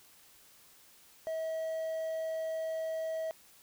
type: tone with quantisation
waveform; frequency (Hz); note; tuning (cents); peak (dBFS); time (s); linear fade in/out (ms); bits
triangle; 643; E5; -43; -31; 1.27-3.31; 0; 10
effects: white hiss -60 dBFS RMS until 3.62 s